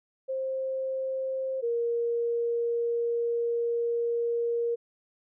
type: tone pair in turn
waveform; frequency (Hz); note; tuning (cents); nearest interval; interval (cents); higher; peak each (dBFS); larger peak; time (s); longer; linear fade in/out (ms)
sine; 528 / 469.5; C5 / A#4; +16 / +12; major second; 204; first; -28 / -25; second; 0.28-1.62 / 1.62-4.76; second; 20
effects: none